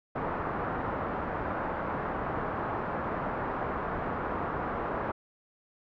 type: low-pass noise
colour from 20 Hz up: white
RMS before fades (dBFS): -33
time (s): 0.15-5.12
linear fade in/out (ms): 10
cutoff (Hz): 1300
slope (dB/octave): 24
effects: none